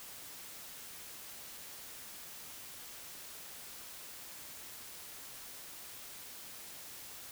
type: silence
effects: white hiss -49 dBFS RMS until 7.31 s